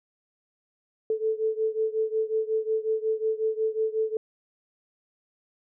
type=beating tone pair; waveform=sine; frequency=437.3 / 442.8 Hz; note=A4 / A4; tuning=-11 / +11 cents; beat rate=5.5 Hz; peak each=-26 / -28 dBFS; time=1.1-4.17 s; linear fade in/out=2 ms; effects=none